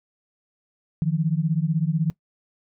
sine beating tone pair, 153.7 / 169.7 Hz, D#3 / F3, -21 / -49 cents, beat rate 16 Hz, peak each -22 / -23 dBFS, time 1.02-2.1 s, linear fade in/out 0 ms, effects noise-tail reverb RT60 0.1 s tail -20 dB re dry

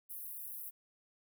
pink high-pass noise, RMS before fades -45 dBFS, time 0.09-0.71 s, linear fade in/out 20 ms, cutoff 11000 Hz, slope 48 dB/octave, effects none

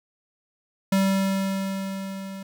square tone with level ramp, 193.7 Hz, G3, 20 cents flat, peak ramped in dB -18 to -35 dBFS, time 0.92-2.43 s, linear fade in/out 5 ms, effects 10-bit

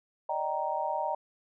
sine chord, Eb major seventh, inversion third, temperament just, 583.4 / 622.3 / 777.8 / 933.4 Hz, D5 / Eb5 / G5 / Bb5, -12 / 0 / -14 / +2 cents, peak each -37 / -35 / -34 / -32 dBFS, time 0.29-1.15 s, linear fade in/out 5 ms, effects none

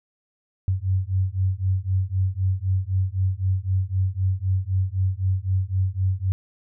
sine beating tone pair, 92.6 / 96.5 Hz, F#2 / G2, +2 / -27 cents, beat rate 3.9 Hz, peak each -23 dBFS, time 0.68-6.32 s, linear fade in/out 0 ms, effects none

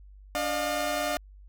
sawtooth tone cluster, 288.2 / 606 / 709 Hz, D4 / D#5 / F5, -33 / -46 / +26 cents, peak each -32 / -26 / -27 dBFS, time 0.35-1.17 s, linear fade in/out 0 ms, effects added 49 Hz sine -47 dBFS peak until 1.48 s

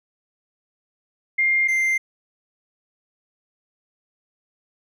sine / triangle tone pair in turn, 2113 / 2092 Hz, C7 / C7, +16 / -1 cents, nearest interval unison, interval 17 cents, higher first, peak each -16 dBFS, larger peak neither, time 1.38-1.68 / 1.68-1.98 s, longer neither, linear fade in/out 10 ms, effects none

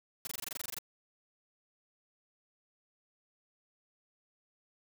white noise bursts, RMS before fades -39 dBFS, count 13, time 0.25-0.787 s, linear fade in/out 2 ms, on 21 ms, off 22 ms, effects none

